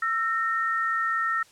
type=tone pair together; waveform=sine; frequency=1332 / 1840.8 Hz; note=E6 / A#6; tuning=+18 / -22 cents; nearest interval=tritone; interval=560 cents; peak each=-25 / -27 dBFS; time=0.02-1.43 s; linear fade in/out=5 ms; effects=white hiss -56 dBFS RMS until 1.51 s + low-pass 9000 Hz 12 dB/octave